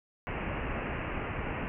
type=low-pass noise; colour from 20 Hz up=pink; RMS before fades=-35 dBFS; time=0.27-1.68 s; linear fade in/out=0 ms; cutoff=2800 Hz; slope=96 dB/octave; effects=none